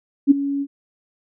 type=tone with ADSR envelope; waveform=sine; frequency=280.2 Hz; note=C#4; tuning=19 cents sharp; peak=-5 dBFS; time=0.27-0.67 s; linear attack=39 ms; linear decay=14 ms; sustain=-15 dB; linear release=54 ms; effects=none